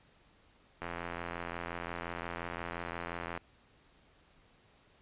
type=click train; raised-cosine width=0.5 ms; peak=-23 dBFS; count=220; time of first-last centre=0.82-3.375 s; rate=85.7 Hz; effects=pink hiss -65 dBFS RMS until 5.01 s + resampled to 8000 Hz